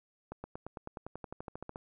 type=accelerating click train; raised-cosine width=1 ms; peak=-27 dBFS; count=17; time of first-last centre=0.32-1.759 s; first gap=120 ms; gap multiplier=0.96; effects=none